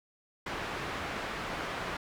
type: low-pass noise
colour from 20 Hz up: white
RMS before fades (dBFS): -37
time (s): 0.46-1.97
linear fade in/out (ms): 5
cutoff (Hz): 1800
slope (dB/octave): 12
effects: none